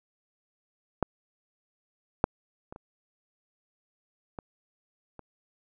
clicks, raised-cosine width 1 ms, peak -10 / -6 / -27 / -30 / -23 / -29 dBFS, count 6, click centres 1.027 / 2.241 / 2.725 / 2.761 / 4.388 / 5.193 s, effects none

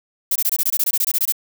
violet noise bursts, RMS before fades -18 dBFS, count 15, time 0.31-1.323 s, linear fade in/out 5 ms, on 47 ms, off 22 ms, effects none

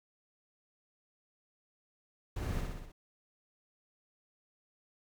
brown noise with echo, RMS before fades -37 dBFS, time 2.36-2.61 s, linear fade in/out 5 ms, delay 62 ms, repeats 5, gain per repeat -3 dB, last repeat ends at 2.92 s, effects none

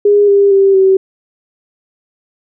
sine tone with pitch steps, 409.9 / 400.5 / 391.4 / 382.5 Hz, G#4 / G4 / G4 / G4, -23 / +37 / -3 / -42 cents, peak -5 dBFS, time 0.05-0.97 s, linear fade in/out 5 ms, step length 230 ms, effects none

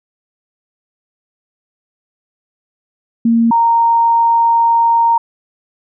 sine tone pair in turn, 230.6 / 926.9 Hz, A#3 / A#5, -19 / -10 cents, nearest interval 2 octaves, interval 2409 cents, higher second, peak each -8 / -8 dBFS, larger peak neither, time 3.25-3.51 / 3.51-5.18 s, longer second, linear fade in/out 5 ms, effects none

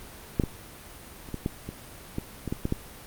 clicks, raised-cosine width 3 ms, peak -9 / -13 / -30 / -18 / -13 / -21 / -16 / -18 / -15 / -13 / -12 dBFS, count 11, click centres 0.398 / 0.437 / 1.288 / 1.343 / 1.461 / 1.69 / 2.184 / 2.477 / 2.525 / 2.654 / 2.724 s, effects pink hiss -45 dBFS RMS until 3.06 s + Opus 32 kbps

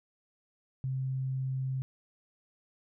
sine tone, 131.8 Hz, C3, 13 cents sharp, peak -30 dBFS, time 0.84-1.82 s, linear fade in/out 0 ms, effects none

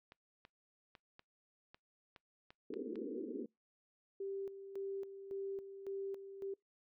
clicks, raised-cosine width 0.3 ms, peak -39 dBFS, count 9, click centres 0.121 / 0.451 / 0.952 / 1.194 / 1.745 / 2.162 / 2.505 / 2.739 / 2.957 s
white band-pass noise, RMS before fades -43 dBFS, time 2.7-3.46 s, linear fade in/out 5 ms, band 220 to 470 Hz, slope 96 dB/octave
sine tone with tremolo, 392 Hz, G4, in tune, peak -39 dBFS, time 4.2-6.54 s, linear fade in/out 5 ms, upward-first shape square, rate 1.8 Hz, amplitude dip 65%
effects noise-tail reverb RT60 0.2 s tail -26 dB re dry

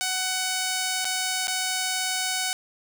5% pulse tone with dropouts, 747 Hz, F#5, 16 cents sharp, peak -13 dBFS, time 0.01-2.53 s, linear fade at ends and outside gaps 0 ms, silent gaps 1.045-1.052 / 1.471-1.48 s, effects none

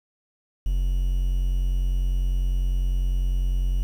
triangle tone with quantisation, 45 Hz, F#1, 47 cents flat, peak -18 dBFS, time 0.66-3.83 s, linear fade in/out 0 ms, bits 8, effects none

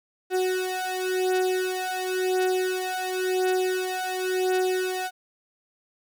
35% pulse beating tone pair, 370 / 370.94 Hz, F#4 / F#4, 0 / +4 cents, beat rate 0.94 Hz, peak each -25 dBFS, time 0.3-5.11 s, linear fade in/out 50 ms, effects none

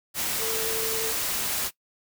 sine tone in noise, 447.1 Hz, A4, 28 cents sharp, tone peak -30 dBFS, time 0.38-1.14 s, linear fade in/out 50 ms, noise white, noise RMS -28 dBFS, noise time 0.14-1.71 s, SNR -5 dB, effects noise-tail reverb RT60 0.1 s tail -19 dB re dry

